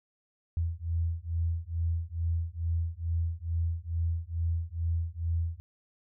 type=beating tone pair; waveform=sine; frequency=82.41 / 84.71 Hz; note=E2 / E2; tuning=0 / +48 cents; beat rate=2.3 Hz; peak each=-31 dBFS; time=0.57-5.6 s; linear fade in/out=0 ms; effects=none